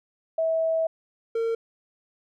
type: tone pair in turn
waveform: sine / triangle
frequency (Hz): 649 / 456.5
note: E5 / A#4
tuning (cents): -27 / -36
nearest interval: tritone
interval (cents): 609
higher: first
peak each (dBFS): -21 / -21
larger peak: neither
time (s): 0.38-0.87 / 1.35-1.55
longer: first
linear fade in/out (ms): 5
effects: none